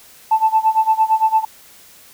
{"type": "tone with tremolo", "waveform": "sine", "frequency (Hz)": 880, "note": "A5", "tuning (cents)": 0, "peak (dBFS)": -8, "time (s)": [0.31, 1.45], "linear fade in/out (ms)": 5, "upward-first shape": "sine", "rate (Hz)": 8.8, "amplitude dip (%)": 90, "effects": ["tanh soft clip ceiling -4 dBFS", "white hiss -45 dBFS RMS until 2.13 s"]}